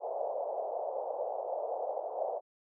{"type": "band-pass noise", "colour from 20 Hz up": "pink", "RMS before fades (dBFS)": -36, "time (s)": [0, 2.41], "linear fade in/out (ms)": 50, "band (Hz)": [510, 770], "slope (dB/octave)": 48, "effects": []}